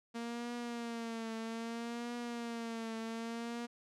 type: tone with vibrato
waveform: sawtooth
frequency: 232 Hz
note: A#3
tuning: 8 cents flat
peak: -35 dBFS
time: 0.14-3.67 s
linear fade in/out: 20 ms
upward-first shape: triangle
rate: 0.62 Hz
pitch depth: 64 cents each way
effects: low-pass 8000 Hz 12 dB/octave